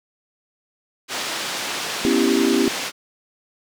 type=band-pass noise; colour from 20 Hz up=white; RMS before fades=-27 dBFS; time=1.08-2.92 s; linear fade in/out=50 ms; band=200 to 4900 Hz; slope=12 dB/octave
type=chord; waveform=sine; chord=C# half-diminished seventh; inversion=third; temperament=equal; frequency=246.9 / 277.2 / 329.6 / 392 Hz; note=B3 / C#4 / E4 / G4; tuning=0 / 0 / 0 / 0 cents; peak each=-21 dBFS; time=2.05-2.68 s; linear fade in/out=0 ms
effects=none